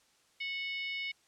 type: harmonic tone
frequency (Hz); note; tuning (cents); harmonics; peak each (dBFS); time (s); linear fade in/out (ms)
736; F#5; -9; 3 / 4 / 5 / 6 / 7; -36 / -42 / -46 / -53 / -51; 0.4-1.12; 10
effects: white hiss -68 dBFS RMS until 1.27 s + low-pass 8000 Hz 12 dB/octave